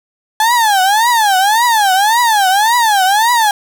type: tone with vibrato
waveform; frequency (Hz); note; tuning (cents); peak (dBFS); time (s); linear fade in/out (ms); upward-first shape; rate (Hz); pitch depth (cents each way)
35% pulse; 852; G#5; +44; -7; 0.4-3.51; 2; triangle; 1.8; 260
effects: none